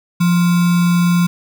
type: tone with sample-and-hold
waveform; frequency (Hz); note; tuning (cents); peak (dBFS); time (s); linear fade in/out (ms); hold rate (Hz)
sine; 174.61; F3; 0; -10; 0.2-1.27; 10; 1225
effects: none